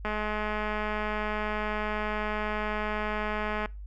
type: click train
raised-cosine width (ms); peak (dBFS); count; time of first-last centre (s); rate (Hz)
0.5; -17; 766; 0.05-3.658; 212
effects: noise-tail reverb RT60 0.3 s tail -24 dB re dry + added 50 Hz sine -38 dBFS peak until 3.86 s